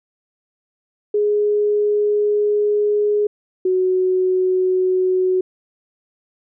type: tone pair in turn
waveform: sine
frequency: 416.3 / 370.6 Hz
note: G#4 / F#4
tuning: +4 / +3 cents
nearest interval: major second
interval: 201 cents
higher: first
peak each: -14 dBFS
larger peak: neither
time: 1.14-3.27 / 3.65-5.41 s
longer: first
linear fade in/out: 5 ms
effects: none